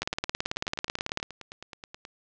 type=two click trains; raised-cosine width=0.2 ms; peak=-10 / -23 dBFS; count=23 / 20; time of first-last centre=0.02-1.229 / 0.03-2.051 s; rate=18.2 / 9.4 Hz; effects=low-pass 7000 Hz 12 dB/octave